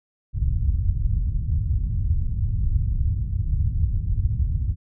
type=low-pass noise; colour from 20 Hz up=white; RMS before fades=-22 dBFS; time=0.33-4.76 s; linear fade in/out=50 ms; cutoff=100 Hz; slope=24 dB/octave; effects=none